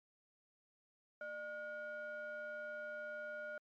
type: ring-modulated tone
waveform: triangle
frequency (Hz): 416.8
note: G#4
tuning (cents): +6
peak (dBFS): -38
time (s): 1.21-3.58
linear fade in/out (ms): 2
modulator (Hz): 1020
effects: MP3 96 kbps